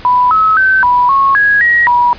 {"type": "tone with pitch steps", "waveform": "sine", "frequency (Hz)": [991, 1289, 1539, 983, 1095, 1659, 1898, 969], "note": ["B5", "E6", "G6", "B5", "C#6", "G#6", "A#6", "B5"], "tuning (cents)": [6, -39, -32, -8, -22, -2, 31, -33], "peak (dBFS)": -6, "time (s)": [0.05, 2.13], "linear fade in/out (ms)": 0, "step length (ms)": 260, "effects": ["pink hiss -33 dBFS RMS until 2.18 s", "resampled to 11025 Hz"]}